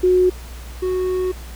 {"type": "tone pair in turn", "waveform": ["sine", "triangle"], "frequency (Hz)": [365.7, 368.9], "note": ["F#4", "F#4"], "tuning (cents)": [-20, -5], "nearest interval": "unison", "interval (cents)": 15, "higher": "second", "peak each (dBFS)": [-11, -16], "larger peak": "first", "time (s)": [[0.03, 0.3], [0.82, 1.32]], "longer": "second", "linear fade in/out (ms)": 10, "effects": ["added 60 Hz sine -32 dBFS peak until 1.55 s", "pink hiss -41 dBFS RMS until 1.55 s"]}